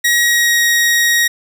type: tone with pitch glide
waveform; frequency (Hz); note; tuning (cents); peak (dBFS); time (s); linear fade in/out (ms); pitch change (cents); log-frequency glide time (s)
sawtooth; 1900 to 1885.8; A#6 to A#6; +33 to +20; -7; 0.04-1.28; 10; -13; 0.22-0.64
effects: none